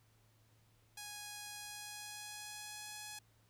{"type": "tone with pitch glide", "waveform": "5% pulse", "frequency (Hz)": [830, 841.1], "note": ["G#5", "G#5"], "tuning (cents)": [-1, 22], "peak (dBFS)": -34, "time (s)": [0.97, 3.19], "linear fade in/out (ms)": 5, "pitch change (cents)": 23, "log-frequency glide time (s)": [1.56, 2.92], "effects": ["added 110 Hz sine -69 dBFS peak until 3.49 s", "pink hiss -73 dBFS RMS until 3.49 s"]}